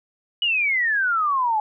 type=exponential sweep; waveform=sine; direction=down; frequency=2960 to 835 Hz; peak=-18 dBFS; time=0.42-1.6 s; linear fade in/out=2 ms; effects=none